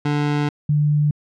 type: tone pair in turn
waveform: 25% pulse / sine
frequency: 146.83 / 148.36 Hz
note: D3 / D3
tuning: 0 / +18 cents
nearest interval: unison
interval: 18 cents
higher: second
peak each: -14 dBFS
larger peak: neither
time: 0.05-0.49 / 0.69-1.11 s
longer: first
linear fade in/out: 5 ms
effects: low-pass 4000 Hz 12 dB/octave